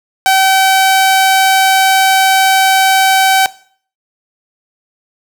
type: tone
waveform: sawtooth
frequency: 767 Hz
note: G5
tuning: 38 cents flat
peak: -3 dBFS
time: 0.26-3.46 s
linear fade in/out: 0 ms
effects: noise-tail reverb RT60 0.5 s tail -19 dB re dry